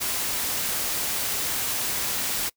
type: noise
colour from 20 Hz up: white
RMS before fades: -27 dBFS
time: 0-2.5 s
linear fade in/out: 20 ms
effects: noise-tail reverb RT60 0.1 s tail -24 dB re dry